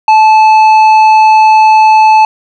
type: tone with tanh clipping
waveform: triangle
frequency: 870 Hz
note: A5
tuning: 20 cents flat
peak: -3 dBFS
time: 0.08-2.25 s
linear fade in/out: 2 ms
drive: 12 dB
effects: none